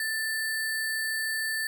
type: tone with sample-and-hold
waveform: sine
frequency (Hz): 1767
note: A6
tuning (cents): +7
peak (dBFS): -27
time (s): 0-1.67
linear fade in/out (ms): 2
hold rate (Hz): 6300
effects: none